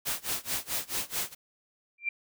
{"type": "noise with tremolo", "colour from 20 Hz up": "white", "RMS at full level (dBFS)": -30, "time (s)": [0.05, 1.35], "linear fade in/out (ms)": 20, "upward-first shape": "sine", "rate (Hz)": 4.6, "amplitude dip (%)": 95}
{"type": "tone with exponential growth", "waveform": "sine", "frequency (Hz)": 2366, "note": "D7", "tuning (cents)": 12, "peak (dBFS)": -23, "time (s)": [1.98, 2.09], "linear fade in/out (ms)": 5, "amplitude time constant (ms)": 22}
{"effects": []}